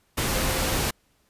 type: tone in noise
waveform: sine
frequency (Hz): 523.3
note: C5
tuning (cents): 0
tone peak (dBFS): -33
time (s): 0.32-0.76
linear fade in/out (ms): 10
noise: pink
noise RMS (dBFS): -25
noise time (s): 0.17-0.91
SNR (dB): -11
effects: pink hiss -66 dBFS RMS until 1.29 s + resampled to 32000 Hz